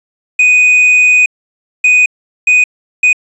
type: tone bursts at uneven times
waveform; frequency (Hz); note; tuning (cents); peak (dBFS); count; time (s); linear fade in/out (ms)
triangle; 2489; D#7; 0; -3; 4; 0.39-1.26 / 1.84-2.06 / 2.47-2.64 / 3.03-3.13; 5
effects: resampled to 22050 Hz + 7-bit